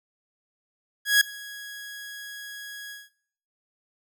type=tone with ADSR envelope; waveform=sawtooth; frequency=1661.2 Hz; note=G#6; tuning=in tune; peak=-10 dBFS; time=1.05-3.1 s; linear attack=160 ms; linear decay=4 ms; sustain=-23 dB; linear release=190 ms; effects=noise-tail reverb RT60 0.6 s tail -19 dB re dry